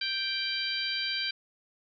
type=harmonic tone; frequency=784 Hz; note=G5; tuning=in tune; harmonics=2 / 3 / 4 / 5 / 6; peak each=-37 / -36 / -35 / -36 / -34 dBFS; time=0.01-1.31 s; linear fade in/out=5 ms; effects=none